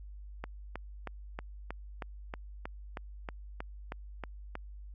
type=click train; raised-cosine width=0.5 ms; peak=-23 dBFS; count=14; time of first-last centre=0.44-4.554 s; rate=3.16 Hz; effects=added 50 Hz sine -44 dBFS peak until 4.94 s